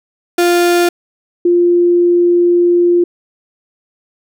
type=tone pair in turn; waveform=35% pulse / sine; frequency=349.2 / 349.2 Hz; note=F4 / F4; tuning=0 / 0 cents; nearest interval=unison; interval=0 cents; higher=neither; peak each=-7 dBFS; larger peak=neither; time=0.38-0.89 / 1.45-3.04 s; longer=second; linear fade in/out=5 ms; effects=none